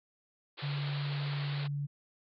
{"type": "band-pass noise", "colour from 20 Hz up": "white", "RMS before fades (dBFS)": -44, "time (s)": [0.57, 1.68], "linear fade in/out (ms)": 20, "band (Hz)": [300, 4500], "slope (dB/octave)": 96}
{"type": "tone", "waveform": "sine", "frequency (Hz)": 143.3, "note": "D3", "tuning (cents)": -42, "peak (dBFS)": -32, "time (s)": [0.62, 1.87], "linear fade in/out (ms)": 20}
{"effects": []}